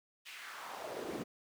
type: noise with high-pass filter sweep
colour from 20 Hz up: brown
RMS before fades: -44 dBFS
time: 0.25-1.24 s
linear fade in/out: 20 ms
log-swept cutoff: 2700 to 240 Hz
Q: 2.1
effects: none